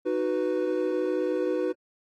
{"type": "chord", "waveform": "triangle", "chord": "B major", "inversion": "first", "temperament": "equal", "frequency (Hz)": [311.1, 370, 493.9], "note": ["D#4", "F#4", "B4"], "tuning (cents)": [0, 0, 0], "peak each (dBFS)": [-28, -26, -26], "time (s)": [0.05, 1.73], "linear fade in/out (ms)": 20, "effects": ["AAC 32 kbps"]}